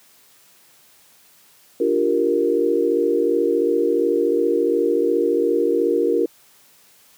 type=chord; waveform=sine; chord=G minor seventh; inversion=second; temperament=equal; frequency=293.7 / 349.2 / 392 / 466.2 Hz; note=D4 / F4 / G4 / Bb4; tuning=0 / 0 / 0 / 0 cents; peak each=-24 / -21 / -23 / -19 dBFS; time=1.8-6.26 s; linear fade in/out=5 ms; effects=white hiss -53 dBFS RMS until 7.17 s + high-pass 100 Hz 12 dB/octave